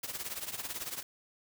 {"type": "noise with tremolo", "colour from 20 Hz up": "white", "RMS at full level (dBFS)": -36, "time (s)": [0.03, 1.03], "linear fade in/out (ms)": 5, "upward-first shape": "triangle", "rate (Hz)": 18, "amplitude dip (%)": 85, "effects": []}